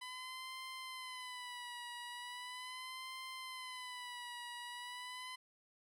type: tone with vibrato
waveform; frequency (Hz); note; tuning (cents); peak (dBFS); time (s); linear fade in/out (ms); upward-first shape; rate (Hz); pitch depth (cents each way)
15% pulse; 1002; B5; +25; -39; 0.01-5.36; 10; sine; 0.39; 67
effects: low-pass 12000 Hz 12 dB/octave